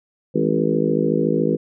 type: harmonic tone with a mistuned harmonic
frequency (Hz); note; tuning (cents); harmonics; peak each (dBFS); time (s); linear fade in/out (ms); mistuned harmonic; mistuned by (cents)
53.8; A1; -38; 3 / 4 / 5 / 6 / 7 / 8 / 9; -24 / -24 / -24 / -24 / -24 / -24 / -24; 0.34-1.57; 20; 4; -51
effects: none